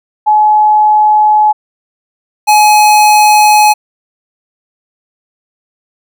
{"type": "tone pair in turn", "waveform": ["sine", "square"], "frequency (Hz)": [850, 844.6], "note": ["G#5", "G#5"], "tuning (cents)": [40, 29], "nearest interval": "unison", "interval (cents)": 11, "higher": "first", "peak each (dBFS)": -4, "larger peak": "neither", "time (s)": [[0.26, 1.53], [2.47, 3.74]], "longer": "neither", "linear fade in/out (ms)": 20, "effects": []}